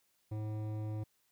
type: tone with hard clipping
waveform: sine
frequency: 107.4 Hz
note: A2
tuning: 41 cents flat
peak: -38 dBFS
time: 0.31-1.04 s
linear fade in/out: 10 ms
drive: 13 dB
effects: white hiss -75 dBFS RMS until 1.31 s